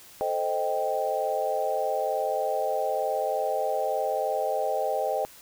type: chord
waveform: sine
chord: A half-diminished seventh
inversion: none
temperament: equal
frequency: 440 / 523.3 / 622.3 / 784 Hz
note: A4 / C5 / Eb5 / G5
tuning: 0 / 0 / 0 / 0 cents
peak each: -33 / -30 / -29 / -29 dBFS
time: 0.21-5.25 s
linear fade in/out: 0 ms
effects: white hiss -50 dBFS RMS until 5.41 s